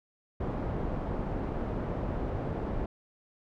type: low-pass noise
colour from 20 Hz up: pink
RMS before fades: -33 dBFS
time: 0.4-2.86 s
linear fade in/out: 5 ms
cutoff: 770 Hz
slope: 12 dB/octave
effects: none